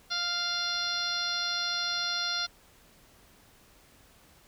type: harmonic tone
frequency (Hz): 698.5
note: F5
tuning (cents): 0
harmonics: 1 / 2 / 3 / 4 / 5 / 6 / 7 / 8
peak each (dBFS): -43 / -34 / -43 / -44 / -35 / -33 / -39 / -38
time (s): 0.1-2.47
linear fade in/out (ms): 20
effects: pink hiss -59 dBFS RMS until 4.47 s